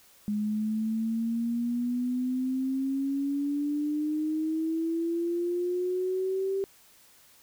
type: exponential sweep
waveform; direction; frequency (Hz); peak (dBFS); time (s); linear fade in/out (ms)
sine; up; 207.7 to 392; -26; 0.28-6.64; 0
effects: white hiss -58 dBFS RMS until 7.42 s